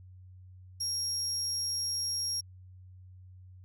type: tone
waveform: 35% pulse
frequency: 5588 Hz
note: F8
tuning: in tune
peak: -28 dBFS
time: 0.8-2.41 s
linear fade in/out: 10 ms
effects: added 92 Hz sine -49 dBFS peak until 3.64 s